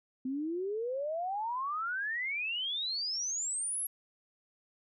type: exponential sweep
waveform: sine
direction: up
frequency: 253 to 11440 Hz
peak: -32 dBFS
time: 0.25-3.87 s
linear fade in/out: 5 ms
effects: none